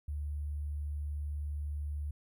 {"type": "tone with sample-and-hold", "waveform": "sine", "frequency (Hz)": 73.42, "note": "D2", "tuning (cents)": 0, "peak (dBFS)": -34, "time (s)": [0.08, 2.11], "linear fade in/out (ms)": 5, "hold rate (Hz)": 11025, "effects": []}